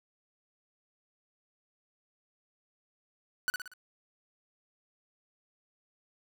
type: tone with echo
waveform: 45% pulse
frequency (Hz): 1486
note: F#6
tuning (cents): +7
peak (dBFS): -26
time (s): 3.48-3.5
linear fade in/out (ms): 0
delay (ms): 59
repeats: 4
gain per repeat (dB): -6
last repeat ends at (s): 3.736
effects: none